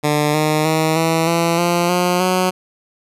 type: tone with pitch steps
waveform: 10% pulse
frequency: 149.1 / 153.65 / 158.33 / 163.16 / 168.13 / 173.26 / 178.54 / 183.99 Hz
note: D3 / D#3 / D#3 / E3 / E3 / F3 / F3 / F#3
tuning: +27 / -21 / +31 / -17 / +34 / -13 / +38 / -9 cents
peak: -6 dBFS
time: 0.03-2.51 s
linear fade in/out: 20 ms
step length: 310 ms
effects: resampled to 32000 Hz